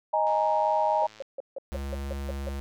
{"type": "chord", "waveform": "sine", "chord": "D# suspended fourth", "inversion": "none", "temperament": "just", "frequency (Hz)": [622.3, 829.7, 933.4], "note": ["D#5", "G#5", "A#5"], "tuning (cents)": [0, -2, 2], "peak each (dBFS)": -26, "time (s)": [0.13, 1.07], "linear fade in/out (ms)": 10}
{"type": "click train", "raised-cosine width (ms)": 0.2, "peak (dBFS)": -32, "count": 104, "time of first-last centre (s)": [0.27, 1.224], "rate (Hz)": 108}
{"type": "tone bursts", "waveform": "sine", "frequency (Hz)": 545, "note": "C#5", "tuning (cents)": -29, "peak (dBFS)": -31, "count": 9, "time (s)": [1.02, 2.489], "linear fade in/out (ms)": 2, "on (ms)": 21, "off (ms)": 160}
{"type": "tone", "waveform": "square", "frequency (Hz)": 69.3, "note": "C#2", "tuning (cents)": 0, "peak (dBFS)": -32, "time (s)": [1.72, 2.6], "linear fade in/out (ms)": 0}
{"effects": []}